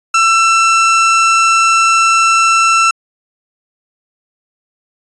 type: tone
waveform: 30% pulse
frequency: 1338 Hz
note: E6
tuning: 25 cents sharp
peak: -5 dBFS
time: 0.14-2.91 s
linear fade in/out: 5 ms
effects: resampled to 22050 Hz